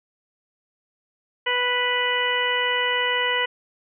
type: harmonic tone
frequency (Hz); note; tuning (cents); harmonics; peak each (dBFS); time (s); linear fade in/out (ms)
493.1; B4; -3; 1 / 2 / 3 / 4 / 5 / 6; -28 / -27 / -30 / -24 / -33 / -26; 1.46-3.46; 10
effects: none